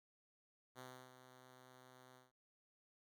5% pulse tone with ADSR envelope, 127.9 Hz, C3, 39 cents flat, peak -40 dBFS, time 0.75-2.32 s, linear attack 40 ms, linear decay 320 ms, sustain -10 dB, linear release 170 ms, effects none

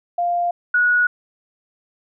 sine tone pair in turn, 698.5 / 1460.1 Hz, F5 / F#6, 0 / -23 cents, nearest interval octave + minor second, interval 1277 cents, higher second, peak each -17 / -13 dBFS, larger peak second, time 0.18-0.51 / 0.74-1.07 s, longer neither, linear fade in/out 5 ms, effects none

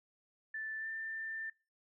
sine tone with pitch glide, 1760 to 1785.6 Hz, A6 to A6, 0 to +25 cents, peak -38 dBFS, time 0.54-1.5 s, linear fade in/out 5 ms, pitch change +25 cents, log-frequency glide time 0.78-0.88 s, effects noise-tail reverb RT60 0.3 s tail -26 dB re dry

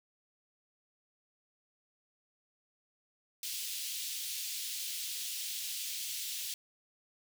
pink high-pass noise, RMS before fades -39 dBFS, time 3.43-6.54 s, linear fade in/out 2 ms, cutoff 3000 Hz, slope 24 dB/octave, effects none

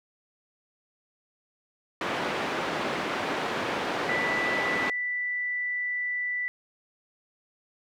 pink band-pass noise, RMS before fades -30 dBFS, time 2.01-4.9 s, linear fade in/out 2 ms, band 290 to 2500 Hz, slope 12 dB/octave
sine tone, 1975.5 Hz, B6, in tune, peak -27 dBFS, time 4.09-6.48 s, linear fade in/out 0 ms
effects none

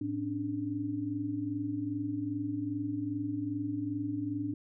sine tone cluster, 109.8 / 271 / 293.5 Hz, A2 / C#4 / D4, -3 / -39 / -1 cents, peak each -39 / -39 / -33 dBFS, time 0.01-4.54 s, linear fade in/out 5 ms, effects none

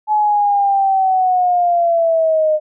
sine linear sweep, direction down, 856 to 610 Hz, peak -11 dBFS, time 0.07-2.6 s, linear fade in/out 50 ms, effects none

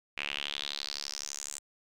sawtooth tone with band-pass filter sweep, 71.9 Hz, D2, 36 cents flat, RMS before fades -38 dBFS, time 0.17-1.59 s, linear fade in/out 10 ms, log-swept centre 2500 to 7800 Hz, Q 4.7, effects none

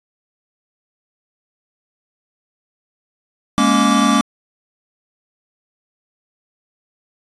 square tone cluster, 206.6 / 235.7 / 279 / 1161 Hz, G#3 / A#3 / C#4 / D6, -9 / +19 / +11 / -20 cents, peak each -18 dBFS, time 3.58-4.21 s, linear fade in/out 0 ms, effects resampled to 22050 Hz

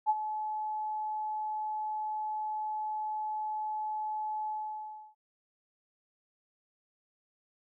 sine tone with ADSR envelope, 858 Hz, A5, 44 cents flat, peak -21 dBFS, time 0.06-5.15 s, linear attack 36 ms, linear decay 39 ms, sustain -11 dB, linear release 670 ms, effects none

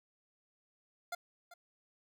25% pulse tone with echo, 698.5 Hz, F5, in tune, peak -33 dBFS, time 1.12-1.15 s, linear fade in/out 5 ms, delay 390 ms, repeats 1, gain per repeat -15 dB, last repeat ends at 1.54 s, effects none

